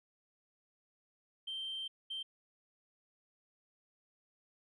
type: tone bursts at uneven times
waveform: sine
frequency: 3136 Hz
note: G7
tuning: in tune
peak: -37 dBFS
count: 2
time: 1.47-1.88 / 2.1-2.23 s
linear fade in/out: 10 ms
effects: tanh soft clip ceiling -35 dBFS